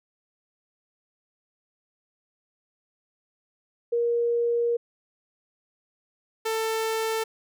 sine / sawtooth tone pair in turn, 471.9 / 444.8 Hz, A#4 / A4, +21 / +19 cents, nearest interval minor second, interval 102 cents, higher first, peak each -21 dBFS, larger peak neither, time 3.92-4.77 / 6.45-7.24 s, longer first, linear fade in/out 10 ms, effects none

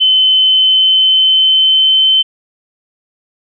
sine tone with pitch glide, 3053 to 3076 Hz, G7 to G7, -46 to -33 cents, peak -6 dBFS, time 0-2.23 s, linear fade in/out 20 ms, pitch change +13 cents, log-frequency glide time 0.35-2.09 s, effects none

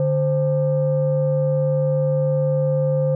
sine tone pair together, 146.83 / 523.2 Hz, D3 / C5, 0 / 0 cents, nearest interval octave + minor seventh, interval 2200 cents, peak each -18 dBFS, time 0-3.15 s, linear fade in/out 2 ms, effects tanh soft clip ceiling -11 dBFS

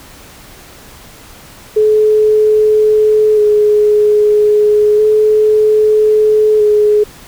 sine tone with vibrato, 424.4 Hz, G#4, 38 cents sharp, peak -6 dBFS, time 1.76-7.04 s, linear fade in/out 10 ms, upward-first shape square, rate 0.31 Hz, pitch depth 16 cents each way, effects pink hiss -37 dBFS RMS until 7.27 s

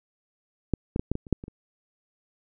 clicks, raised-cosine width 3 ms, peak -10 / -12 / -14 / -12 / -17 / -30 / -8 / -25 / -27 dBFS, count 9, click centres 0.737 / 0.961 / 0.995 / 1.116 / 1.154 / 1.268 / 1.327 / 1.439 / 1.481 s, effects none

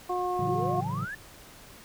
harmonic tone, 360.8 Hz, F#4, 44 cents flat, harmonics 1 / 2 / 3, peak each -31 / -30 / -33 dBFS, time 0.09-0.81 s, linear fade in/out 10 ms
triangle chord, F# minor seventh, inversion first, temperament equal with one note detuned, 110 / 139.47 / 164.81 / 185 Hz, A2 / C#3 / E3 / F#3, 0 / +11 / 0 / 0 cents, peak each -33 / -32 / -35 / -35 dBFS, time 0.39-1.05 s, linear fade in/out 5 ms
sine exponential sweep, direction up, 320 to 1800 Hz, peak -34 dBFS, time 0.47-1.15 s, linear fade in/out 5 ms
effects pink hiss -50 dBFS RMS until 1.84 s

